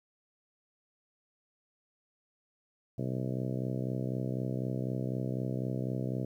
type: harmonic tone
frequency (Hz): 64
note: C2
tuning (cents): -38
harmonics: 2 / 3 / 4 / 5 / 6 / 7 / 8 / 9 / 10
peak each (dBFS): -34 / -38 / -40 / -42 / -44 / -45 / -46 / -47 / -48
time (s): 2.98-6.25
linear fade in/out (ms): 5
effects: 11-bit